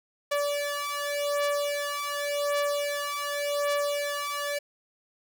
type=beating tone pair; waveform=sawtooth; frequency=577 / 577.88 Hz; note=D5 / D5; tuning=-31 / -28 cents; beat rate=0.88 Hz; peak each=-26 dBFS; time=0.31-4.59 s; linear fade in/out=10 ms; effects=none